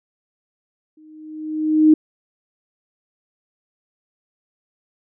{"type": "tone with exponential growth", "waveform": "sine", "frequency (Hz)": 310, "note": "D#4", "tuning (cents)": -6, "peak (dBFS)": -6, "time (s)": [0.97, 1.94], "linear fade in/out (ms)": 5, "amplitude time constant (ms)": 210, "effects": []}